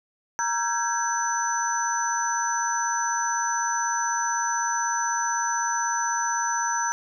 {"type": "tone cluster", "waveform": "sine", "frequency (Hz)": [939, 1350, 1558, 1654, 6000], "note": ["A#5", "E6", "G6", "G#6", "F#8"], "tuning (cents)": [12, 41, -11, -8, 23], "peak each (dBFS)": [-26, -32, -33, -33, -28], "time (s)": [0.39, 6.92], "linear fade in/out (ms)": 0, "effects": []}